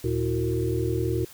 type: tone cluster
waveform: sine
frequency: 76.2 / 116.5 / 328.5 / 367.7 / 459 Hz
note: D#2 / A#2 / E4 / F#4 / A#4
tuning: -36 / -1 / -6 / -11 / -27 cents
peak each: -32 / -27 / -30 / -28 / -33 dBFS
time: 0.04-1.25 s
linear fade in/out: 5 ms
effects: white hiss -48 dBFS RMS until 1.33 s

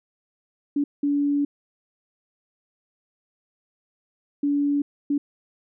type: tone bursts at uneven times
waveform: sine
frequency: 286.7 Hz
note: D4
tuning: 42 cents flat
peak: -19 dBFS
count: 4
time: 0.76-0.84 / 1.03-1.45 / 4.43-4.82 / 5.1-5.18 s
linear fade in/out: 5 ms
effects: none

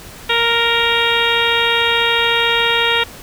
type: harmonic tone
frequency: 466.2 Hz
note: A#4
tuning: in tune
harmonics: 1 / 2 / 3 / 4 / 5 / 6 / 7 / 8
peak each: -21 / -21 / -21 / -21 / -21 / -21 / -21 / -21 dBFS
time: 0.29-3.04 s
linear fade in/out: 10 ms
effects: pink hiss -36 dBFS RMS until 3.22 s

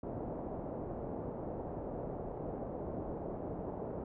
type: low-pass noise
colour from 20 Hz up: white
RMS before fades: -41 dBFS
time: 0.03-4.04 s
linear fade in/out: 5 ms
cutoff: 670 Hz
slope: 24 dB/octave
effects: none

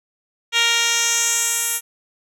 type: tone with band-pass filter sweep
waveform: 10% pulse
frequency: 466.2 Hz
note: A#4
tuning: in tune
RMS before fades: -19 dBFS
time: 0.52-1.81 s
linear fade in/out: 50 ms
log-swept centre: 3600 to 11000 Hz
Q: 1.9
effects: none

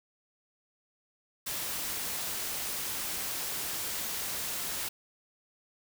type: noise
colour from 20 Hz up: white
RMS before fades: -35 dBFS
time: 1.46-4.89 s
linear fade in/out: 10 ms
effects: none

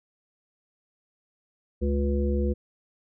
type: harmonic tone with a mistuned harmonic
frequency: 71.1 Hz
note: C#2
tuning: 45 cents sharp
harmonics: 1 / 3 / 5 / 7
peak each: -24 / -29 / -31 / -32 dBFS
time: 1.81-2.54 s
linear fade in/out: 20 ms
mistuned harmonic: 7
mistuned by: -20 cents
effects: none

